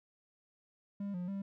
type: tone with pitch steps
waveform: triangle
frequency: 200.6 / 178.2 / 197 Hz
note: G3 / F3 / G3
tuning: +40 / +35 / +9 cents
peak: -34 dBFS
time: 1-1.42 s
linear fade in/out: 5 ms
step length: 140 ms
effects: none